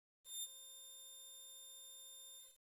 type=tone with ADSR envelope; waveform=10% pulse; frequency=3614 Hz; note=A7; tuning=46 cents sharp; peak=-33 dBFS; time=0.24-2.59 s; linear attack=190 ms; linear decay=37 ms; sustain=-13 dB; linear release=220 ms; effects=resampled to 32000 Hz + 11-bit